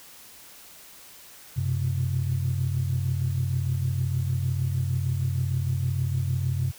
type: tone cluster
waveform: sine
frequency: 93.7 / 125.1 / 131.6 Hz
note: F#2 / B2 / C3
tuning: +22 / +23 / +10 cents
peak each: -26 / -33 / -25 dBFS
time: 1.56-6.72 s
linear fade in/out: 20 ms
effects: tanh soft clip ceiling -16 dBFS + white hiss -48 dBFS RMS until 6.78 s